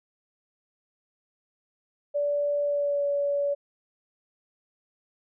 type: tone with pitch glide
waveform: sine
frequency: 579 to 570 Hz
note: D5 to C#5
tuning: -25 to +48 cents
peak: -23 dBFS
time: 2.14-3.55 s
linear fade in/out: 20 ms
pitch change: -27 cents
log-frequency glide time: 2.63-3.05 s
effects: none